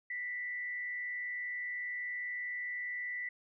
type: tone with frequency modulation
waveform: sine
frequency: 1975.5 Hz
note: B6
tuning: in tune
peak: -36 dBFS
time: 0.1-3.29 s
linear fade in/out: 5 ms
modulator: 125 Hz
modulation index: 0.39
effects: none